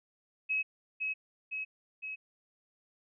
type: tone with echo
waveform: sine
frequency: 2561 Hz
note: D#7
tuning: 49 cents sharp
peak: -28 dBFS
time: 0.49-0.63 s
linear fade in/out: 20 ms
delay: 510 ms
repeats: 3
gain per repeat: -3 dB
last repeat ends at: 2.16 s
effects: none